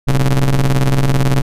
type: ring-modulated tone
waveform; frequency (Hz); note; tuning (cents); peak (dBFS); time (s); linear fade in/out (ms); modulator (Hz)
45% pulse; 63.4; B1; +46; -7; 0.07-1.42; 10; 72.4
effects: resampled to 32000 Hz